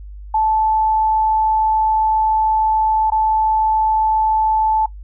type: tone with dropouts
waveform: sine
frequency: 873 Hz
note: A5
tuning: 14 cents flat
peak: -13 dBFS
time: 0.34-4.86 s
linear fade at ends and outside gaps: 5 ms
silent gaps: 3.102-3.119 s
effects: noise-tail reverb RT60 0.1 s tail -17 dB re dry + added 50 Hz sine -31 dBFS peak until 5.03 s